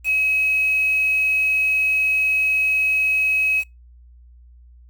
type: tone with quantisation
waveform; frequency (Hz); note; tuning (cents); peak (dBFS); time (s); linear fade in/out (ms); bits
sine; 2554; D#7; +45; -16; 0.04-3.64; 50; 6
effects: noise-tail reverb RT60 0.2 s tail -26 dB re dry + added 60 Hz sine -44 dBFS peak until 4.89 s